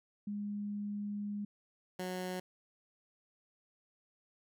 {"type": "tone pair in turn", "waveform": ["sine", "15% pulse"], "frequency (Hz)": [205.5, 183.27], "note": ["G#3", "F#3"], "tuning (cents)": [-18, -16], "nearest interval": "major second", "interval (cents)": 198, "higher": "first", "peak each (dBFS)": [-36, -31], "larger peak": "second", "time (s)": [[0.27, 1.45], [1.99, 2.4]], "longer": "first", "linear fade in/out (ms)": 5, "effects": []}